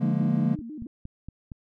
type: chord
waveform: triangle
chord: Bb dominant seventh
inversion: first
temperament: just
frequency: 145.68 / 174.81 / 209.8 / 233.1 Hz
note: D3 / F3 / Ab3 / Bb3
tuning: -14 / +2 / +18 / 0 cents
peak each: -25 dBFS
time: 0-0.56 s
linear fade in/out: 20 ms
type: tone with vibrato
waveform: sine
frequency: 265.4 Hz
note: C4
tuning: 25 cents sharp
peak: -35 dBFS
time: 0.04-0.87 s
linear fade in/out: 2 ms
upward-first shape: square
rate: 6.1 Hz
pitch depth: 240 cents each way
type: click train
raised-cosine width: 5 ms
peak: -26 dBFS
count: 5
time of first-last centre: 0.59-1.518 s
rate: 4.31 Hz
effects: none